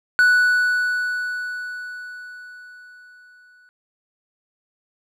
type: tone with exponential decay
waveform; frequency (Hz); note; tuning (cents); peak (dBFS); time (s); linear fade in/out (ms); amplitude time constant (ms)
triangle; 1480; F#6; 0; -9; 0.19-3.69; 0; 760
effects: none